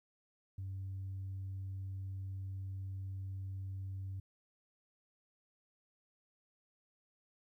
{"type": "tone", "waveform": "sine", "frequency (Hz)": 96, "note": "G2", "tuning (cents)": -36, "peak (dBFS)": -38, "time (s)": [0.58, 4.2], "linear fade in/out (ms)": 5, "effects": ["tanh soft clip ceiling -37 dBFS", "13-bit"]}